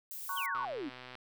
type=noise; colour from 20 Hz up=violet; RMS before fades=-43 dBFS; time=0.11-0.46 s; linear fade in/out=0 ms
type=chord; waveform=sine; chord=F# major; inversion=first; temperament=just; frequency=925 / 1110 / 1480 Hz; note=A#5 / C#6 / F#6; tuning=-14 / +2 / 0 cents; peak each=-42 / -36 / -42 dBFS; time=0.29-0.65 s; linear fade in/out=2 ms
type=exponential sweep; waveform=sine; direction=down; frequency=3399 to 246.9 Hz; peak=-36 dBFS; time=0.36-0.9 s; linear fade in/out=20 ms
type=click train; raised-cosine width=0.3 ms; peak=-31 dBFS; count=77; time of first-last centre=0.55-1.153 s; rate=126 Hz
effects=none